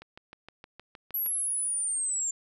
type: click train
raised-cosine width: 0.3 ms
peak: -29 dBFS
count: 9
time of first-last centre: 0.02-1.262 s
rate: 6.44 Hz
type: linear sweep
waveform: sine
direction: down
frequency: 11840 to 7240 Hz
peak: -27 dBFS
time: 1.14-2.31 s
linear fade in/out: 5 ms
effects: none